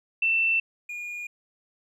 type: tone pair in turn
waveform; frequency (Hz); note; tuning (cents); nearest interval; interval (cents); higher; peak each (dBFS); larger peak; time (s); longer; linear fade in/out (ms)
sine / triangle; 2677 / 2433; E7 / D#7; +26 / -39; major second; 165; first; -20 / -31; first; 0.22-0.6 / 0.89-1.27; neither; 5
effects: none